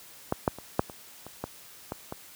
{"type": "clicks", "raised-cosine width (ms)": 1, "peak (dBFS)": [-11, -8, -26, -7, -26, -27, -17, -18, -20], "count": 9, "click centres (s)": [0.324, 0.478, 0.586, 0.794, 0.898, 1.266, 1.44, 1.921, 2.124], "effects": ["white hiss -50 dBFS RMS until 2.35 s", "high-pass 60 Hz 12 dB/octave"]}